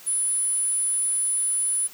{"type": "tone", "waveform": "sine", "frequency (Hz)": 10000, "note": "D#9", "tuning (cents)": 8, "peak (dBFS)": -21, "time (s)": [0.06, 1.88], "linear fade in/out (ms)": 20, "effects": ["white hiss -46 dBFS RMS until 1.93 s", "high-pass 150 Hz 12 dB/octave"]}